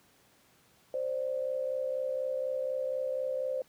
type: tone pair together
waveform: sine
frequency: 523.3 / 587.4 Hz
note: C5 / D5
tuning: 0 / 0 cents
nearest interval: major second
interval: 200 cents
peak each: -31 / -36 dBFS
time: 0.94-3.62 s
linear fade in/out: 2 ms
effects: pink hiss -64 dBFS RMS until 3.68 s + high-pass 100 Hz 12 dB/octave